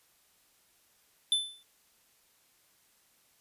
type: tone with exponential decay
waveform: square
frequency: 3520 Hz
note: A7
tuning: in tune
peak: -22 dBFS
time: 1.32-1.63 s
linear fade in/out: 1 ms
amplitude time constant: 67 ms
effects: white hiss -67 dBFS RMS until 3.4 s + resampled to 32000 Hz